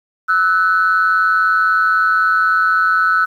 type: tone pair together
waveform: sine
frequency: 1308 / 1488.2 Hz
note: E6 / F#6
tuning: -14 / +10 cents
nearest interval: major second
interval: 224 cents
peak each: -13 dBFS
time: 0.28-3.26 s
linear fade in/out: 20 ms
effects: tanh soft clip ceiling -5 dBFS + 8-bit